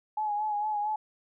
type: tone with vibrato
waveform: sine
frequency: 842 Hz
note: G#5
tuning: 24 cents sharp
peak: -27 dBFS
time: 0.17-0.96 s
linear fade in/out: 5 ms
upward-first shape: sine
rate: 4.4 Hz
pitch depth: 40 cents each way
effects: none